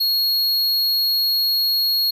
square tone, 4308 Hz, C8, 50 cents sharp, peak -17 dBFS, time 0-2.11 s, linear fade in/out 10 ms, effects none

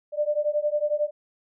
sine beating tone pair, 590 / 601 Hz, D5 / D5, +8 / +40 cents, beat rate 11 Hz, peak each -25 dBFS, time 0.12-1.11 s, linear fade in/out 50 ms, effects none

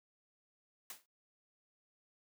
white noise with exponential decay, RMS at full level -43 dBFS, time 0.9-1.06 s, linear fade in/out 2 ms, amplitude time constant 33 ms, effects noise-tail reverb RT60 0.1 s tail -17 dB re dry + high-pass 200 Hz 12 dB/octave

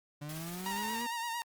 35% pulse exponential sweep, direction up, 144.6 to 243.2 Hz, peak -38 dBFS, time 0.21-1.07 s, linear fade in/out 10 ms
white noise with tremolo, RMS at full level -45 dBFS, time 0.29-1.02 s, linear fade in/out 2 ms, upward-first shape sine, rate 17 Hz, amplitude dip 35%
sawtooth tone with vibrato, 933 Hz, A#5, 1 cent sharp, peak -31 dBFS, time 0.66-1.42 s, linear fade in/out 0 ms, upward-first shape sine, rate 8.8 Hz, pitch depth 45 cents each way
effects Opus 48 kbps

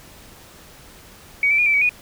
sine tone with pitch steps, 2253 / 2325 / 2435 / 2326 / 2267 / 2462 Hz, C#7 / D7 / D#7 / D7 / C#7 / D#7, +28 / -18 / -38 / -17 / +38 / -19 cents, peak -14 dBFS, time 1.43-1.892 s, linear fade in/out 2 ms, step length 77 ms, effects pink hiss -45 dBFS RMS until 2.01 s

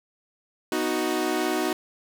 sawtooth chord, B major, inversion none, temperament equal, 246.9 / 311.1 / 370 Hz, B3 / D#4 / F#4, 0 / 0 / 0 cents, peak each -28 / -23 / -23 dBFS, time 0.72-1.73 s, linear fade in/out 2 ms, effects none

